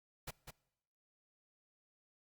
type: noise with echo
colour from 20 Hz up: pink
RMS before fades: -44 dBFS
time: 0.27-0.31 s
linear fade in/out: 10 ms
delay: 200 ms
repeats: 1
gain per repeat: -6 dB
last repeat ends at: 0.51 s
effects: noise-tail reverb RT60 0.9 s tail -23 dB re dry + Opus 48 kbps